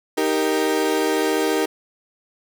35% pulse chord, Eb major, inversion none, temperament equal, 311.1 / 392 / 466.2 Hz, Eb4 / G4 / Bb4, 0 / 0 / 0 cents, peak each -21 / -21 / -21 dBFS, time 0.17-1.66 s, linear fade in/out 10 ms, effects none

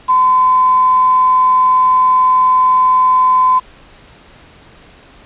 sine tone with quantisation, 1021 Hz, C6, 43 cents flat, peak -7 dBFS, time 0.08-3.6 s, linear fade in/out 20 ms, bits 5, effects pink hiss -42 dBFS RMS until 5.25 s + resampled to 8000 Hz

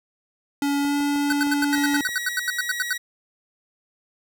square tone with pitch glide, 283.6 to 287.1 Hz, C#4 to D4, +40 to -39 cents, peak -21 dBFS, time 0.62-2.01 s, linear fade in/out 2 ms, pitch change +21 cents, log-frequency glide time 0.8-0.96 s
click train, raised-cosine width 1 ms, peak -27 dBFS, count 9, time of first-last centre 0.85-2.09 s, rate 6.45 Hz
square tone bursts, 1503 Hz, F#6, 27 cents sharp, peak -21 dBFS, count 16, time 1.3-2.93 s, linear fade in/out 2 ms, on 25 ms, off 82 ms
sawtooth tone, 1914 Hz, A#6, 45 cents sharp, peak -24 dBFS, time 1.72-2.98 s, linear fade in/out 10 ms
effects none

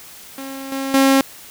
sawtooth tone with level steps, 270 Hz, C#4, 45 cents flat, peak -25 / -18 / -7 dBFS, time 0.38-1.21 s, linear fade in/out 2 ms, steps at 0.72 / 0.94 s, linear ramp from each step 2 ms, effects white hiss -40 dBFS RMS until 1.5 s

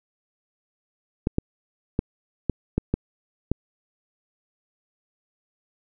clicks, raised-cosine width 3 ms, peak -8 dBFS, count 7, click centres 1.271 / 1.384 / 1.991 / 2.497 / 2.78 / 2.94 / 3.516 s, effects none

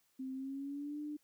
sine tone with pitch glide, 262.3 to 297.8 Hz, C4 to D4, +4 to +24 cents, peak -39 dBFS, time 0.19-1.17 s, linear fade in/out 10 ms, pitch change +220 cents, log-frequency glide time 0.33-1 s, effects white hiss -75 dBFS RMS until 1.23 s

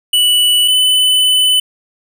square tone pair in turn, 2960 / 3008 Hz, F#7 / F#7, 0 / +28 cents, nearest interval unison, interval 28 cents, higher second, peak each -9 dBFS, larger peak neither, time 0.13-0.68 / 0.68-1.6 s, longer second, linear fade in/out 5 ms, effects none

